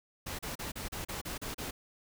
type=noise bursts; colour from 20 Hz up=pink; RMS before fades=-39 dBFS; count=9; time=0.26-1.71 s; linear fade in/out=10 ms; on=130 ms; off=35 ms; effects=none